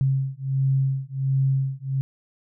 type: beating tone pair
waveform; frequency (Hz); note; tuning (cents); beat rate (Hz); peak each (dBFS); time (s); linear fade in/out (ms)
sine; 134 / 135.4; C3 / C#3; +42 / -40; 1.4; -23; 0.01-2.01; 0
effects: none